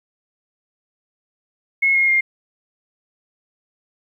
sine tone with pitch steps, 2175 / 2148 / 2120 Hz, C#7 / C7 / C7, -33 / +45 / +22 cents, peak -13 dBFS, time 1.82-2.21 s, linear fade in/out 10 ms, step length 130 ms, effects 9-bit

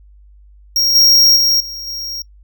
square tone with level steps, 5588 Hz, F8, in tune, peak -12 / -7 / -11 / -26 / -23 dBFS, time 0.76-2.22 s, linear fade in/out 2 ms, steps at 0.95 / 1.36 / 1.6 / 1.87 s, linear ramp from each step 5 ms, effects noise-tail reverb RT60 0.1 s tail -24 dB re dry + added 50 Hz sine -41 dBFS peak until 2.43 s

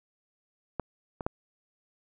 clicks, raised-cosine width 1 ms, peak -16 / -21 / -14 dBFS, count 3, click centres 0.797 / 1.208 / 1.265 s, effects none

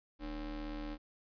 square ring-modulated tone, 130.81 Hz, C3, in tune, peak -37 dBFS, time 0.19-0.98 s, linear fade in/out 50 ms, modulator 169 Hz, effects resampled to 11025 Hz + 13-bit

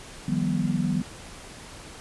sine tone cluster, 155.6 / 176.9 / 195.9 / 243.5 Hz, D#3 / F3 / G3 / B3, 0 / +23 / -1 / -24 cents, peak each -28 dBFS, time 0.28-1.02 s, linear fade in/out 5 ms, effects pink hiss -43 dBFS RMS until 2 s + resampled to 24000 Hz

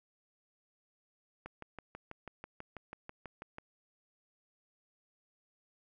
click train, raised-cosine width 0.5 ms, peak -29 dBFS, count 14, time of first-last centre 1.46-3.584 s, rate 6.12 Hz, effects none

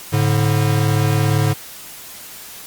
square tone pair together, 106.89 / 144.5 Hz, A2 / D3, -50 / -28 cents, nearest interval perfect fourth, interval 522 cents, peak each -17 / -18 dBFS, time 0.12-1.54 s, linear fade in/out 20 ms, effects white hiss -36 dBFS RMS until 2.66 s + Opus 48 kbps

